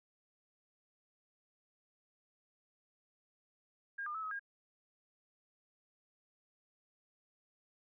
sine tone with pitch steps, 1616 / 1206 / 1302 / 1274 / 1620 Hz, G#6 / D6 / E6 / D#6 / G#6, -48 / +46 / -22 / +41 / -43 cents, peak -38 dBFS, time 3.98-4.395 s, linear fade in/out 10 ms, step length 83 ms, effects none

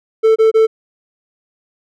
triangle tone bursts, 443.1 Hz, A4, 12 cents sharp, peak -5 dBFS, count 3, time 0.23-0.67 s, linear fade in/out 20 ms, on 130 ms, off 25 ms, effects none

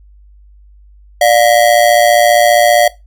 square ring-modulated tone, 651 Hz, E5, 22 cents flat, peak -4 dBFS, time 1.21-2.88 s, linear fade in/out 5 ms, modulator 57.5 Hz, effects noise-tail reverb RT60 0.2 s tail -18 dB re dry + added 50 Hz sine -39 dBFS peak until 3.06 s

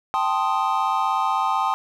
triangle chord, A half-diminished seventh, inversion third, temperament equal, 784 / 880 / 1046.5 / 1244.5 Hz, G5 / A5 / C6 / Eb6, 0 / 0 / 0 / 0 cents, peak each -23 dBFS, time 0.14-1.74 s, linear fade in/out 0 ms, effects none

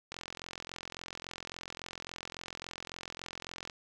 click train, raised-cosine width 0.2 ms, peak -23 dBFS, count 157, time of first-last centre 0.12-3.698 s, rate 43.6 Hz, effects none

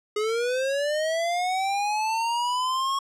square linear sweep, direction up, 415.3 to 1100 Hz, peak -24 dBFS, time 0.16-2.99 s, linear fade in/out 5 ms, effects low-pass 8000 Hz 12 dB/octave

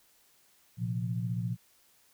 sine chord, Bb suspended second, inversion none, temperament just, 116.54 / 131.11 / 174.81 Hz, Bb2 / C3 / F3, 0 / +4 / +2 cents, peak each -32 / -38 / -35 dBFS, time 0.77-1.57 s, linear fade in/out 50 ms, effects white hiss -65 dBFS RMS until 2.13 s

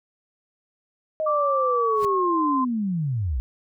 sine linear sweep, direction down, 632 to 55 Hz, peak -22 dBFS, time 1.2-3.4 s, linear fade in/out 0 ms
sine tone with pitch glide, 1170 to 1036.3 Hz, D6 to C6, -7 to -17 cents, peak -21 dBFS, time 1.26-2.65 s, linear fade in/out 10 ms, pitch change -210 cents, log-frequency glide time 1.7-2.42 s
pink noise with exponential growth, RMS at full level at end -35 dBFS, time 1.92-2.05 s, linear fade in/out 0 ms, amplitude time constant 28 ms
effects none

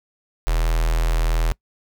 square tone with notch filter, 40.7 Hz, E1, 21 cents flat, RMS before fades -19 dBFS, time 0.47-1.52 s, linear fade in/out 0 ms, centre 190 Hz, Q 0.52, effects noise-tail reverb RT60 0.1 s tail -23 dB re dry

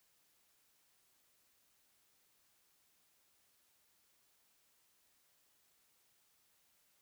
silence, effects white hiss -74 dBFS RMS until 7.01 s

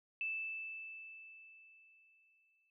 sine tone with exponential decay, 2637 Hz, E7, in tune, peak -35 dBFS, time 0.21-2.7 s, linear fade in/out 1 ms, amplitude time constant 540 ms, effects none

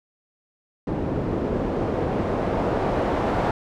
white noise with low-pass filter sweep, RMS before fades -24 dBFS, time 0.87-3.51 s, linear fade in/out 2 ms, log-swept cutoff 370 to 740 Hz, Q 0.97, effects none

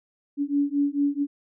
sine beating tone pair, 283 / 287.5 Hz, C#4 / D4, +36 / -37 cents, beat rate 4.5 Hz, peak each -24 dBFS, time 0.37-1.27 s, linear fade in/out 50 ms, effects none

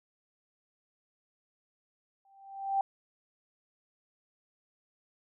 sine tone with exponential growth, 784 Hz, G5, in tune, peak -23 dBFS, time 2.25-2.81 s, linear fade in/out 2 ms, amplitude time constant 120 ms, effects none

